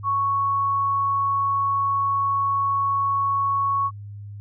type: tone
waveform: sine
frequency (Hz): 1108.7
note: C#6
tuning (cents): 0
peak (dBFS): -19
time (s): 0.03-3.91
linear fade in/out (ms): 50
effects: added 102 Hz sine -34 dBFS peak until 4.4 s